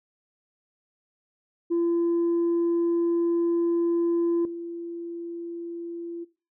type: tone with level steps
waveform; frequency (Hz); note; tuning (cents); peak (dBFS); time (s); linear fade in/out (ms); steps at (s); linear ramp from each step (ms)
sine; 340.2; F4; -45; -19 / -32; 1.7-6.25; 20; 4.45; 2
effects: noise-tail reverb RT60 0.3 s tail -17 dB re dry + tanh soft clip ceiling -19 dBFS